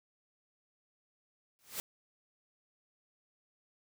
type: noise with exponential growth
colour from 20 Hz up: white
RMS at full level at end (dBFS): -35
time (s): 1.59-1.8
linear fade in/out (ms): 0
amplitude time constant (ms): 44
effects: none